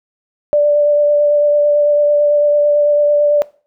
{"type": "tone with vibrato", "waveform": "sine", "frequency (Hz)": 587.3, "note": "D5", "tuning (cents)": 0, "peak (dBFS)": -8, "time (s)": [0.53, 3.42], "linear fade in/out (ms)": 0, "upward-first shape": "sine", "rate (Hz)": 9, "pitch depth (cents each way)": 11, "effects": ["noise-tail reverb RT60 0.4 s tail -20 dB re dry"]}